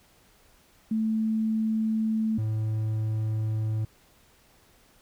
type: tone pair in turn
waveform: sine / triangle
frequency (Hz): 220 / 109.11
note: A3 / A2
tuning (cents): 0 / -14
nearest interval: octave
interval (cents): 1214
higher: first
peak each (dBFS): -23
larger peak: neither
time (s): 0.91-2.38 / 2.38-3.85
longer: neither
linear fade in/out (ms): 5
effects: pink hiss -60 dBFS RMS until 5.01 s